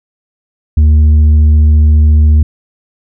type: tone with tanh clipping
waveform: sine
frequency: 76.2 Hz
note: D#2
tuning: 36 cents flat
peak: -4 dBFS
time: 0.77-2.43 s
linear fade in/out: 5 ms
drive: 4 dB
effects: none